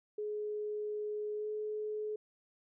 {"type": "tone with pitch glide", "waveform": "sine", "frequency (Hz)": [421.1, 426], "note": ["G#4", "G#4"], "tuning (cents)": [24, 44], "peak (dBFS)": -35, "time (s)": [0.18, 2.16], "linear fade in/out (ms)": 5, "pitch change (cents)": 20, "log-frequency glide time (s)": [1.35, 1.48], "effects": []}